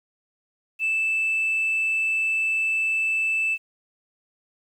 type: tone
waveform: sine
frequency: 2637 Hz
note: E7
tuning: in tune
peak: -19 dBFS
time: 0.79-3.58 s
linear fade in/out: 50 ms
effects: tanh soft clip ceiling -18 dBFS + 9-bit